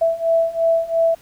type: beating tone pair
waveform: sine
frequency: 659.3 / 662.2 Hz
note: E5 / E5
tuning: 0 / +8 cents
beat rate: 2.9 Hz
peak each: -19 / -17 dBFS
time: 0.01-1.15 s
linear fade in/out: 10 ms
effects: pink hiss -50 dBFS RMS until 1.21 s